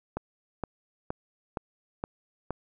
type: click train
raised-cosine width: 1 ms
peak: -17 dBFS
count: 6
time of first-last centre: 0.17-2.506 s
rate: 2.14 Hz
effects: none